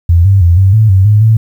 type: tone with pitch steps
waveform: sine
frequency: 85.1 / 97.9 / 85.8 / 96 / 109.5 / 95.2 / 105.5 / 111 Hz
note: F2 / G2 / F2 / G2 / A2 / F#2 / G#2 / A2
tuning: -44 / -2 / -30 / -36 / -8 / +50 / +28 / +16 cents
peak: -3 dBFS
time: 0.09-1.37 s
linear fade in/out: 5 ms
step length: 160 ms
effects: 7-bit